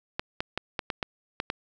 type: clicks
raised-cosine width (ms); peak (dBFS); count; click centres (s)
0.3; -12; 8; 0.195 / 0.405 / 0.576 / 0.792 / 0.902 / 1.028 / 1.401 / 1.501
effects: none